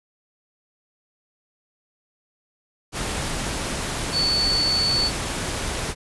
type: tone in noise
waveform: sine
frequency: 4468 Hz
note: C#8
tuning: 13 cents sharp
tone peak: -19 dBFS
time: 4.12-5.11 s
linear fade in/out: 50 ms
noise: pink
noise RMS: -27 dBFS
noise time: 2.92-5.95 s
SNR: +5 dB
effects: resampled to 24000 Hz